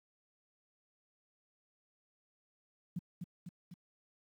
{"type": "tone with echo", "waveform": "sine", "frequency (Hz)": 174.61, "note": "F3", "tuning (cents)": 0, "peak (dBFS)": -34, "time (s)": [2.96, 2.99], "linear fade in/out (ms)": 5, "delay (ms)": 250, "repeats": 3, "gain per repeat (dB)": -4, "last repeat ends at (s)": 3.74, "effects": ["high-pass 80 Hz 12 dB/octave", "11-bit"]}